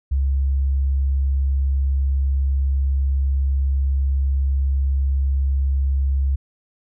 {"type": "tone", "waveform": "sine", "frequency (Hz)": 68, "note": "C#2", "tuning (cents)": -33, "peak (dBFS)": -16, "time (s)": [0.11, 6.36], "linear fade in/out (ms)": 10, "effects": []}